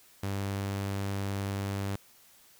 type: tone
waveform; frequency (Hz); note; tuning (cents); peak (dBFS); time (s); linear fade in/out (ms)
sawtooth; 98.9; G2; +16; -27; 0.23-1.96; 5
effects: white hiss -59 dBFS RMS until 2.59 s